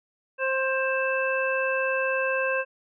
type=harmonic tone; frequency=528 Hz; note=C5; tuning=16 cents sharp; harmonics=1 / 2 / 3 / 5; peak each=-26 / -32 / -28 / -30 dBFS; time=0.38-2.65 s; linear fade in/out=50 ms; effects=none